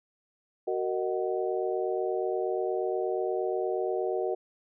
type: harmonic tone with a mistuned harmonic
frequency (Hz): 124.4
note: B2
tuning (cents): +13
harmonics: 3 / 4 / 5 / 6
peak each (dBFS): -30 / -32 / -34 / -36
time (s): 0.67-4.35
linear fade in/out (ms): 10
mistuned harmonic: 4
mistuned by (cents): -130
effects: none